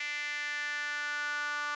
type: tone with high-pass filter sweep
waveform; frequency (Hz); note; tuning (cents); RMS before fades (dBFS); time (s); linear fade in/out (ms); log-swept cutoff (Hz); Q
sawtooth; 293.7; D4; 0; -35; 0-1.75; 5; 2100 to 1300; 5
effects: resampled to 16000 Hz